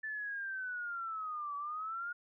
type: linear two-way sweep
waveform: sine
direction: down then up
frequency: 1760 to 1140 to 1437 Hz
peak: -37 dBFS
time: 0.03-2.13 s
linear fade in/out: 10 ms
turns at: 1.56 s
effects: none